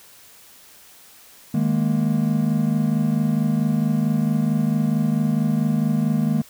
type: chord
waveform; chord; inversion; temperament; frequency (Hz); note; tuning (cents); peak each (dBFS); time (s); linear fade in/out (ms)
triangle; D# suspended fourth; none; equal with one note detuned; 155.56 / 208.6 / 233.1; D#3 / G#3 / A#3; 0 / +8 / 0; -20; 1.54-6.42; 5
effects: white hiss -48 dBFS RMS until 6.49 s